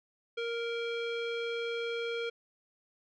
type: tone with low-pass filter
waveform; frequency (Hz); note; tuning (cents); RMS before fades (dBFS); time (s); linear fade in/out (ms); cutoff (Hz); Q
square; 466.2; A#4; 0; -35; 0.37-2.3; 10; 3000; 2.8
effects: none